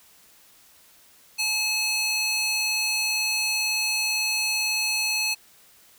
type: tone with high-pass filter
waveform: square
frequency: 859 Hz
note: A5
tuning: 42 cents flat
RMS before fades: -25 dBFS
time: 1.38-5.35 s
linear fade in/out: 20 ms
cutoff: 3200 Hz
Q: 1.7
effects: white hiss -55 dBFS RMS until 5.98 s